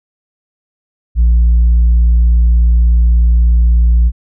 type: tone with tanh clipping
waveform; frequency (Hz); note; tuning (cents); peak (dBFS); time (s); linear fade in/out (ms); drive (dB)
sine; 58.27; A#1; 0; -6; 1.15-4.12; 50; 1
effects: none